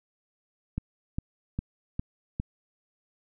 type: click train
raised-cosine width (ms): 5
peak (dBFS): -17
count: 5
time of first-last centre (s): 0.78-2.399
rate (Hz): 2.47
effects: none